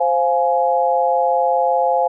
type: chord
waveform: sine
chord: F minor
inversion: second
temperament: just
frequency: 523.8 / 698.5 / 838.1 Hz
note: C5 / F5 / Ab5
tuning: +2 / 0 / +16 cents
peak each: -18 dBFS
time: 0-2.08 s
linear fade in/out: 10 ms
effects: none